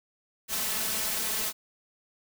white noise with comb filter, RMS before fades -30 dBFS, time 0.48-1.53 s, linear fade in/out 50 ms, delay 4.6 ms, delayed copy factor +1, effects none

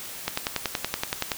click train, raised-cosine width 0.2 ms, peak -7 dBFS, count 12, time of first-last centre 0.28-1.318 s, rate 10.6 Hz, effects white hiss -38 dBFS RMS until 1.37 s

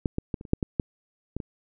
clicks, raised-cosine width 3 ms, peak -11 / -14 / -15 / -27 / -29 / -7 / -13 / -10 / -18 / -21 dBFS, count 10, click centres 0.058 / 0.184 / 0.342 / 0.411 / 0.452 / 0.534 / 0.628 / 0.798 / 1.366 / 1.402 s, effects none

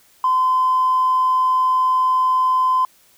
triangle tone with tanh clipping, 1026 Hz, C6, 34 cents flat, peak -13 dBFS, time 0.24-2.85 s, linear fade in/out 2 ms, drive 1 dB, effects white hiss -54 dBFS RMS until 3.17 s

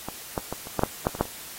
clicks, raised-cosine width 1 ms, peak -16 / -12 / -17 / -25 / -10 / -6 / -7 / -21 / -7 / -26 dBFS, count 10, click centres 0.086 / 0.378 / 0.526 / 0.671 / 0.793 / 0.835 / 1.069 / 1.151 / 1.21 / 1.254 s, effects white hiss -41 dBFS RMS until 1.58 s + AAC 48 kbps

